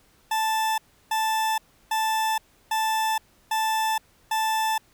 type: tone bursts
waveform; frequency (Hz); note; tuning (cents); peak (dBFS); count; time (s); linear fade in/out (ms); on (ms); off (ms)
40% pulse; 880; A5; 0; -21; 6; 0.31-4.78; 5; 470; 330
effects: pink hiss -60 dBFS RMS until 4.93 s